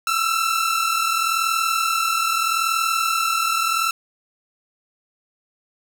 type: tone pair together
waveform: sawtooth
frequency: 1313.2 / 1354 Hz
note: E6 / E6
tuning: -7 / +46 cents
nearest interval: minor second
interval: 53 cents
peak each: -18 dBFS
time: 0.07-3.91 s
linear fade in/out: 2 ms
effects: none